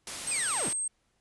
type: noise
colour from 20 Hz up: white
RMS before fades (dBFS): -37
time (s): 0.07-0.73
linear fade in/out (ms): 2
type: tone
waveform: sine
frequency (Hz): 8372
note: C9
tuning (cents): 0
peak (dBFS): -29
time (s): 0.27-0.88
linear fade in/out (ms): 5
type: linear sweep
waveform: sawtooth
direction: down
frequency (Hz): 2568 to 101.2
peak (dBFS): -29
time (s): 0.31-0.69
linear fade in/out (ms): 5
effects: pink hiss -73 dBFS RMS until 1.2 s + resampled to 24000 Hz